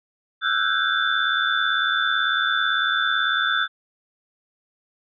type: tone cluster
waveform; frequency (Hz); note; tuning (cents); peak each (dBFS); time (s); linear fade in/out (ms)
sine; 1327 / 1456 / 1534 / 1636 / 3523; E6 / F#6 / G6 / G#6 / A7; +11 / -28 / -38 / -26 / +1; -25 / -26 / -24 / -28 / -25; 0.41-3.68; 50
effects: none